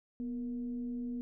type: tone with frequency modulation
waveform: sine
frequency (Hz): 244.2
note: B3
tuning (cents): -19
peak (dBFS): -35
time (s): 0.2-1.21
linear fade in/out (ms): 0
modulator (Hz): 220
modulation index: 0.29
effects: none